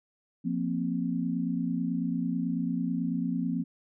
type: chord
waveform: sine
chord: F suspended fourth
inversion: none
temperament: just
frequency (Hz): 174.61 / 232.8 / 261.9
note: F3 / Bb3 / C4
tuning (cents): 0 / -2 / +2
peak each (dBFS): -31 / -32 / -31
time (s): 0.44-3.64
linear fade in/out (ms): 20
effects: none